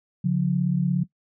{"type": "tone pair together", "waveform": "sine", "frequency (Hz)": [141.6, 178.71], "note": ["C#3", "F3"], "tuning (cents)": [37, 40], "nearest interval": "major third", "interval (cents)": 403, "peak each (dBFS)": [-23, -21], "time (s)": [0.24, 1.04], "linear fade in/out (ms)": 10, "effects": ["noise-tail reverb RT60 0.1 s tail -17 dB re dry"]}